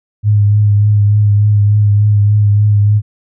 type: tone with vibrato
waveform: sine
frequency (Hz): 103.83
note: G#2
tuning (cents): 0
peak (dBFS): -6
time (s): 0.23-3.02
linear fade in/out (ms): 50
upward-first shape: triangle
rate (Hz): 3.4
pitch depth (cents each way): 30
effects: none